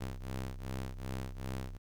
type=ring-modulated tone; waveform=sawtooth; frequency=65.41 Hz; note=C2; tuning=in tune; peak=-31 dBFS; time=0-1.78 s; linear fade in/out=20 ms; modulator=31.4 Hz; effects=12-bit